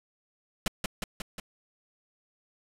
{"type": "noise with echo", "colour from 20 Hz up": "pink", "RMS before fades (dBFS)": -27, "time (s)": [0.66, 0.68], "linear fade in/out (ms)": 2, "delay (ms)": 180, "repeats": 4, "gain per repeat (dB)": -3, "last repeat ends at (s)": 1.4, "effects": ["low-pass 11000 Hz 12 dB/octave"]}